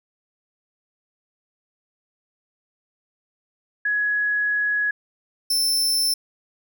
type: tone pair in turn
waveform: sine / sawtooth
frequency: 1678 / 5327 Hz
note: G#6 / E8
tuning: +17 / +17 cents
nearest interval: octave + minor sixth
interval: 2000 cents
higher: second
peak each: -19 / -16 dBFS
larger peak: second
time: 3.85-4.91 / 5.5-6.14 s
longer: first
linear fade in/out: 5 ms
effects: none